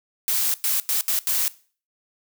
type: noise bursts at uneven times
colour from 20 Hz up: blue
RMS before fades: -22 dBFS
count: 5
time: 0.28-0.54 / 0.64-0.8 / 0.89-1.01 / 1.08-1.19 / 1.27-1.48 s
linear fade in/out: 0 ms
effects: noise-tail reverb RT60 0.4 s tail -19 dB re dry

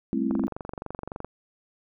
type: chord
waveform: sine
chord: A minor seventh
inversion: third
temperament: just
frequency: 198 / 220 / 264 / 330 Hz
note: G3 / A3 / C4 / E4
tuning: +18 / 0 / +16 / +2 cents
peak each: -31 / -28 / -27 / -30 dBFS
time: 0.13-0.47 s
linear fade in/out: 0 ms
type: click train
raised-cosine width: 1 ms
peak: -20 dBFS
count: 23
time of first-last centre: 0.31-1.246 s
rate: 23.5 Hz
effects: none

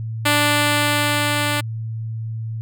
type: tone with level ramp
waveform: 5% pulse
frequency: 293.7 Hz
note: D4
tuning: in tune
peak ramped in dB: -3 to -8 dBFS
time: 0.25-1.61 s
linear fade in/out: 10 ms
effects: added 112 Hz sine -24 dBFS peak until 2.61 s

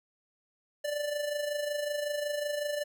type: tone with amplitude modulation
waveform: square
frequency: 587.3 Hz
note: D5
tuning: in tune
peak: -29 dBFS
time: 0.84-2.84 s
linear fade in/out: 10 ms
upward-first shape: sine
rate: 25.4 Hz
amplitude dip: 55%
effects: none

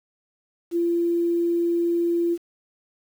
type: tone with quantisation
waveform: sine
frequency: 341.8 Hz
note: F4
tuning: 37 cents flat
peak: -19 dBFS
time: 0.71-2.38 s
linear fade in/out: 50 ms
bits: 8
effects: none

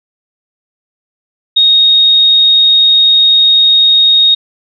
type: tone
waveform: sine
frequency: 3732 Hz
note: A#7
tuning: 1 cent sharp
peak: -4 dBFS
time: 1.56-4.35 s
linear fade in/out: 10 ms
effects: none

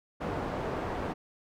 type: low-pass noise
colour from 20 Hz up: white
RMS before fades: -34 dBFS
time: 0.2-1.14 s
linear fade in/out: 20 ms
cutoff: 760 Hz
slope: 12 dB/octave
effects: none

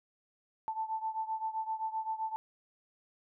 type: beating tone pair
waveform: sine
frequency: 880 / 887.7 Hz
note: A5 / A5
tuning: 0 / +15 cents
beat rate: 7.7 Hz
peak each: -35 / -38 dBFS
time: 0.68-2.36 s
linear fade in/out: 0 ms
effects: none

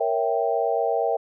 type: chord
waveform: sine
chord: A# diminished seventh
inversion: none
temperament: equal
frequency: 466.2 / 554.4 / 659.3 / 784 Hz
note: A#4 / C#5 / E5 / G5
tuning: 0 / 0 / 0 / 0 cents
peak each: -25 / -28 / -25 / -26 dBFS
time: 0-1.17 s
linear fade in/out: 10 ms
effects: none

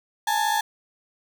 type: tone pair together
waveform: 35% pulse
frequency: 835.6 / 891 Hz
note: G#5 / A5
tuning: +10 / +22 cents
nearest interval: minor second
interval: 112 cents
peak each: -22 dBFS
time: 0.27-0.61 s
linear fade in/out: 5 ms
effects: none

